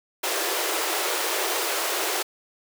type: high-pass noise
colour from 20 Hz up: pink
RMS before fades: -26 dBFS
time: 0.23-2.23 s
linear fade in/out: 10 ms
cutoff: 330 Hz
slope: 96 dB/octave
effects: none